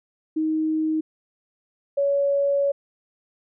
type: tone pair in turn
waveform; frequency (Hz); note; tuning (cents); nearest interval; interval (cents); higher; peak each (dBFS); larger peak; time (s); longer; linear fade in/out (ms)
sine; 314 / 562.1; D#4 / C#5; +16 / +24; minor seventh; 1008; second; -20 / -18; second; 0.36-1.01 / 1.97-2.72; second; 10
effects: none